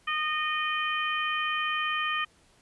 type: harmonic tone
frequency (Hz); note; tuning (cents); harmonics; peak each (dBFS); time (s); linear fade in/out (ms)
615; D#5; -20; 2 / 3 / 4 / 5; -30 / -32 / -33 / -34; 0.07-2.25; 10
effects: pink hiss -62 dBFS RMS until 2.61 s + resampled to 24000 Hz